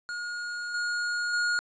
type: tone with level steps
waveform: square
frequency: 1434 Hz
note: F6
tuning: 45 cents sharp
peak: -33 / -28 / -25 dBFS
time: 0.09-1.59 s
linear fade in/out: 0 ms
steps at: 0.74 / 1.33 s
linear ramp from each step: 5 ms
effects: resampled to 16000 Hz + 10-bit